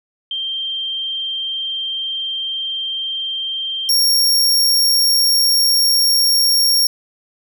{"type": "tone pair in turn", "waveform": ["sine", "sawtooth"], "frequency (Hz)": [3161, 5544], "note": ["G7", "F8"], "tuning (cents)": [14, -14], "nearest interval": "minor seventh", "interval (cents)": 972, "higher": "second", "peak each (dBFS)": [-20, -9], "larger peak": "second", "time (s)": [[0.31, 3.89], [3.89, 6.87]], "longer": "first", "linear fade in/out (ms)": 2, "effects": []}